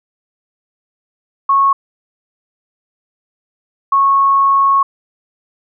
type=tone bursts at uneven times; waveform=sine; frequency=1100 Hz; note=C#6; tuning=14 cents flat; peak=-8 dBFS; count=2; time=1.49-1.73 / 3.92-4.83 s; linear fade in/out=5 ms; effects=none